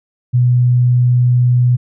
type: tone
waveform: sine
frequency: 123.47 Hz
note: B2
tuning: in tune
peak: -8 dBFS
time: 0.33-1.77 s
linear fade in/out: 20 ms
effects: none